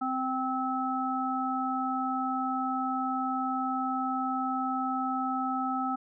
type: harmonic tone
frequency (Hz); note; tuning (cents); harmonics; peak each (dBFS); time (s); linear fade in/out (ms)
260; C4; -11; 1 / 3 / 5; -32 / -32 / -32; 0.01-5.96; 10
effects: none